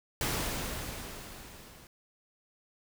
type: noise with level ramp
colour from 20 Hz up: pink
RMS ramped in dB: -30 to -54 dBFS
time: 0.21-1.87 s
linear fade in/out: 2 ms
effects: none